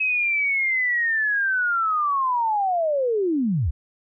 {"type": "linear sweep", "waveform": "sine", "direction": "down", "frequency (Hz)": [2565, 58.27], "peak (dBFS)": -19, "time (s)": [0, 3.71], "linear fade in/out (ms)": 10, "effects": []}